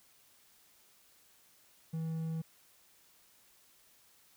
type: tone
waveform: triangle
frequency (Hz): 161.6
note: E3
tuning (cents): -34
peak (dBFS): -32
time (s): 1.93-2.42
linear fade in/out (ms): 10
effects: white hiss -65 dBFS RMS until 4.36 s